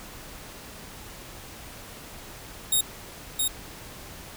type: tone with echo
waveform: 5% pulse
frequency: 3729 Hz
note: A#7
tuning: in tune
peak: -12 dBFS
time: 2.72-2.81 s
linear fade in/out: 5 ms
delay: 670 ms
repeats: 1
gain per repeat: -3 dB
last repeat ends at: 3.48 s
effects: pink hiss -43 dBFS RMS until 4.36 s